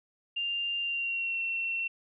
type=tone with pitch glide; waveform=sine; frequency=2794 to 2713 Hz; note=F7 to E7; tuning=0 to +49 cents; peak=-29 dBFS; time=0.36-1.88 s; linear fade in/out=10 ms; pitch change=-51 cents; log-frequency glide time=0.8-1.4 s; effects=none